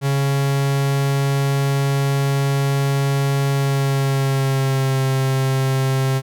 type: tone with pitch glide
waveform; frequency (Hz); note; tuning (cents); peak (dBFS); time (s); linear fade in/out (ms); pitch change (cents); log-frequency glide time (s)
45% pulse; 138.59 to 133.25; C#3 to C3; 0 to +32; -16; 0.01-6.22; 50; -68; 3.54-5.02
effects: none